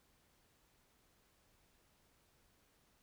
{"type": "silence", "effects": ["pink hiss -73 dBFS RMS until 3.02 s"]}